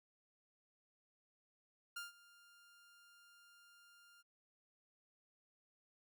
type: tone with ADSR envelope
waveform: sawtooth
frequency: 1400 Hz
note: F6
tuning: 4 cents sharp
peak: -39 dBFS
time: 1.96-4.23 s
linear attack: 8 ms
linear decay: 150 ms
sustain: -21 dB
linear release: 27 ms
effects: none